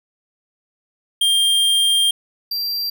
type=tone pair in turn; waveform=square; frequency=3197 / 4720 Hz; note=G7 / D8; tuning=+33 / +8 cents; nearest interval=perfect fifth; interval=675 cents; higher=second; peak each=-14 / -21 dBFS; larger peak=first; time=1.21-2.11 / 2.51-2.9 s; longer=first; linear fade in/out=5 ms; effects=none